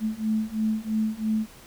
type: beating tone pair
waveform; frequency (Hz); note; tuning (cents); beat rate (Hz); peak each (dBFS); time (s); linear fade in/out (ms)
sine; 216.4 / 219.4; A3 / A3; -29 / -5; 3; -27 / -26; 0-1.47; 50
effects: pink hiss -49 dBFS RMS until 1.66 s